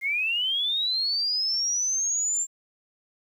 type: linear sweep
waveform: sine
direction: up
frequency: 2093 to 7380 Hz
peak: -23 dBFS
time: 0.01-2.47 s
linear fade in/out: 50 ms
effects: 9-bit